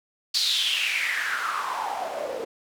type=noise with band-pass filter sweep; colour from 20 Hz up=white; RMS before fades=-27 dBFS; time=0.34-2.45 s; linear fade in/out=10 ms; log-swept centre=4500 to 460 Hz; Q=6; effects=none